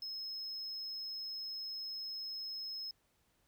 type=tone; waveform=triangle; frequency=5170 Hz; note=E8; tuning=34 cents flat; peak=-39 dBFS; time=0.02-2.91 s; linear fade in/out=2 ms; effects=pink hiss -75 dBFS RMS until 3.47 s